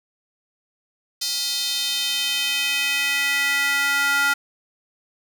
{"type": "tone with high-pass filter sweep", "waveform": "square", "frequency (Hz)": 280.9, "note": "C#4", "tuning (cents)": 23, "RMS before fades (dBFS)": -22, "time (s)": [1.21, 4.34], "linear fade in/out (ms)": 10, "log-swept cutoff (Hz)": [4600, 1400], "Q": 2.8, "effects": ["8-bit"]}